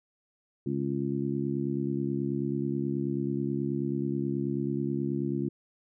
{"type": "harmonic tone", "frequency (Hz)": 69.3, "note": "C#2", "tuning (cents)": 0, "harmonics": [2, 3, 4, 5], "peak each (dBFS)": [-33, -33, -33, -33], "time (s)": [0.66, 5.49], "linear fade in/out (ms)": 5, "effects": []}